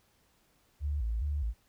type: tone with vibrato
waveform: sine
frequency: 63.8 Hz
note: C2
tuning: 43 cents flat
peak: -29 dBFS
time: 0.8-1.54 s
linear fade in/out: 50 ms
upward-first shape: square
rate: 2.4 Hz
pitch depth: 230 cents each way
effects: pink hiss -69 dBFS RMS until 1.68 s